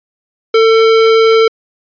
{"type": "tone", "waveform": "square", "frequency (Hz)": 448.1, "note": "A4", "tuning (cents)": 32, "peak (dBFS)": -6, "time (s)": [0.54, 1.48], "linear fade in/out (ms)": 5, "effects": ["resampled to 11025 Hz"]}